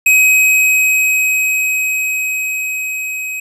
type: tone with level ramp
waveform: square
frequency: 2533 Hz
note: D#7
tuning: 30 cents sharp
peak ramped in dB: -7 to -21 dBFS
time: 0.06-3.4 s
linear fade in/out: 5 ms
effects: resampled to 32000 Hz